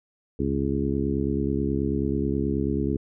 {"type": "harmonic tone with a mistuned harmonic", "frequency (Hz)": 69.3, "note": "C#2", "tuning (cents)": 0, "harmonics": [1, 2, 3, 4, 5, 6], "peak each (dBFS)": [-30, -31, -29, -28, -30, -31], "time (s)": [0.39, 2.97], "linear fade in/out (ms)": 5, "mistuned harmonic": 1, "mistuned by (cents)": 87, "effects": []}